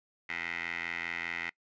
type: tone with band-pass filter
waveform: 15% pulse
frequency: 85 Hz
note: F2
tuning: 46 cents flat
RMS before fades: -37 dBFS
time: 0.29-1.5 s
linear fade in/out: 5 ms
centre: 2100 Hz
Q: 5.9
effects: noise-tail reverb RT60 0.1 s tail -24 dB re dry + resampled to 16000 Hz